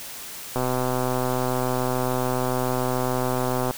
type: click train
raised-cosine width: 1 ms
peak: -11 dBFS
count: 401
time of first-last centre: 0.56-3.71 s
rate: 127 Hz
effects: white hiss -37 dBFS RMS until 3.77 s